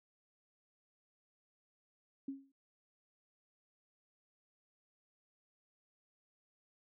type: tone with exponential decay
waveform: sine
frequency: 272.9 Hz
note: C#4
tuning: 27 cents flat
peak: -36 dBFS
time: 2.28-2.52 s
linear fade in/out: 5 ms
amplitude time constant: 52 ms
effects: none